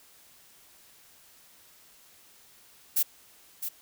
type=noise with echo; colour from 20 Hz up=violet; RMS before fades=-24 dBFS; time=2.96-3.03 s; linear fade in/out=10 ms; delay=660 ms; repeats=1; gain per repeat=-9 dB; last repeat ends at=3.69 s; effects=white hiss -57 dBFS RMS until 3.81 s